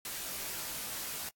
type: noise with comb filter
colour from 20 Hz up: white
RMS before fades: -39 dBFS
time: 0.05-1.29 s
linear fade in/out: 2 ms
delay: 17 ms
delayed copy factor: -1
effects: noise-tail reverb RT60 0.1 s tail -26 dB re dry + AAC 64 kbps